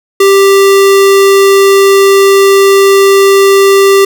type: tone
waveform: square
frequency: 393 Hz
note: G4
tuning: 4 cents sharp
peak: -3 dBFS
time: 0.2-4.05 s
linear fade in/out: 5 ms
effects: none